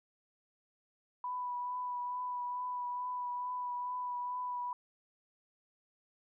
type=tone with vibrato; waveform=sine; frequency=987.8 Hz; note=B5; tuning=in tune; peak=-35 dBFS; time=1.24-4.73 s; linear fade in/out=2 ms; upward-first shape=triangle; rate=2.3 Hz; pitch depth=19 cents each way; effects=none